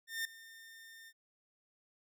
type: tone with ADSR envelope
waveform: sawtooth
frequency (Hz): 1812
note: A#6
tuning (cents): -50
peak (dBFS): -30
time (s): 0.07-1.13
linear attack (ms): 180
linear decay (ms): 3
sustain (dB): -19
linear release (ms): 49
effects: none